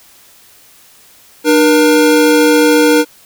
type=tone pair together; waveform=square; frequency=301 / 477.1 Hz; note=D4 / A#4; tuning=+43 / +40 cents; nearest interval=minor sixth; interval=797 cents; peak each=-10 dBFS; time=1.44-3.05 s; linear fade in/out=50 ms; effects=white hiss -44 dBFS RMS until 3.25 s